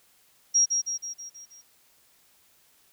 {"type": "tone with echo", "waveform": "sine", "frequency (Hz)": 5640, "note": "F8", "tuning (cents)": 16, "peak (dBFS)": -17, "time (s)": [0.54, 0.66], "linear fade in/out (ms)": 20, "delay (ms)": 160, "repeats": 6, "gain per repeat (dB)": -5, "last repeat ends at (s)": 1.62, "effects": ["white hiss -62 dBFS RMS until 2.92 s"]}